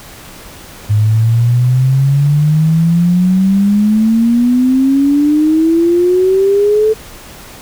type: exponential sweep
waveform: sine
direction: up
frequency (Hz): 103.83 to 440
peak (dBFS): -7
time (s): 0.89-6.94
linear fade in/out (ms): 20
effects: pink hiss -34 dBFS RMS until 7.61 s